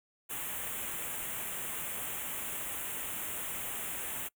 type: band-stop noise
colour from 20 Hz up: white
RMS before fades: -38 dBFS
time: 0.29-4.29 s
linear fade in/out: 20 ms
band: 3300 to 7100 Hz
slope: 48 dB/octave
effects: noise-tail reverb RT60 0.1 s tail -24 dB re dry